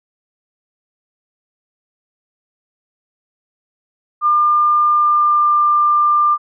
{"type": "tone with pitch glide", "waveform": "sine", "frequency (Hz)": [1200, 1193.1], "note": ["D6", "D6"], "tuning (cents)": [37, 27], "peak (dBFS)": -10, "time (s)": [4.21, 6.38], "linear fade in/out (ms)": 50, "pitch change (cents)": -10, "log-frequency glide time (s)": [4.92, 5.6], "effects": []}